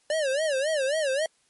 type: tone with vibrato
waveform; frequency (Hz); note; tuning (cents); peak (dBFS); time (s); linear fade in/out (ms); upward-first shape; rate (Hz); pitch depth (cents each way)
square; 579; D5; -25; -24; 0.1-1.26; 2; sine; 3.7; 180
effects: white hiss -66 dBFS RMS until 1.49 s + MP3 48 kbps